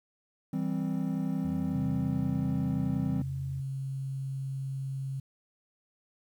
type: chord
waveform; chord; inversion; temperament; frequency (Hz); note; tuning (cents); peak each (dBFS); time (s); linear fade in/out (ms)
triangle; C major; first; equal; 164.81 / 196 / 261.6; E3 / G3 / C4; 0 / 0 / 0; -31; 0.53-3.22; 5
type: tone with pitch glide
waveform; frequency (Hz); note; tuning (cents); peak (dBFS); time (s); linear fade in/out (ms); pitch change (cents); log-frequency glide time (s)
sine; 86.7 to 84.67; F2 to E2; -12 to +47; -40; 1.44-3.61; 10; -41; 1.61-3.46
type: tone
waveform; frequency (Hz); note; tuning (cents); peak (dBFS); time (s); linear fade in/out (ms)
sine; 135; C#3; -45; -32; 1.74-5.2; 5
effects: 10-bit